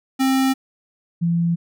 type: tone pair in turn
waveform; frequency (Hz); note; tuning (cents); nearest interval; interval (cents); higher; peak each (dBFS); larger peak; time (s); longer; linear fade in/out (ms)
square / sine; 265.1 / 169.63; C4 / E3; +23 / +50; minor sixth; 773; first; -16; neither; 0.19-0.54 / 1.21-1.56; neither; 20
effects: none